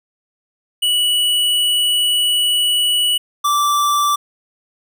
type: tone pair in turn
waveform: square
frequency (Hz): 2943 / 1167.9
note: F#7 / D6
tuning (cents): -10 / -10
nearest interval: octave + major third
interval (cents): 1600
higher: first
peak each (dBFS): -14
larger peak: neither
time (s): 0.82-3.18 / 3.44-4.16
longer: first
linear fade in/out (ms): 10
effects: none